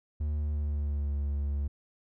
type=tone with pitch glide; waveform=triangle; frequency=75 to 71.28 Hz; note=D2 to C#2; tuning=+37 to +49 cents; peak=-26 dBFS; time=0.2-1.68 s; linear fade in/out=10 ms; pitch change=-88 cents; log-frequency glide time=0.38-1.16 s; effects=none